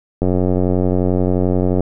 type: click train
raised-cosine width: 2 ms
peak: -4 dBFS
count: 146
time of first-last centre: 0.22-1.806 s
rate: 91.4 Hz
effects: none